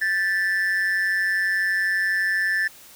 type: tone with amplitude modulation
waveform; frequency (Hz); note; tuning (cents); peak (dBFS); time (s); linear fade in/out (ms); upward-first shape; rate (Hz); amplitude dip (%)
triangle; 1760; A6; 0; -15; 0.01-2.68; 10; sine; 188; 65
effects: white hiss -47 dBFS RMS until 2.95 s